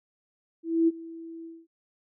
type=tone with ADSR envelope; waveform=sine; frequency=329.6 Hz; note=E4; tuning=in tune; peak=-17 dBFS; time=0.63-1.67 s; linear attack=250 ms; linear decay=28 ms; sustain=-21 dB; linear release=220 ms; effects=none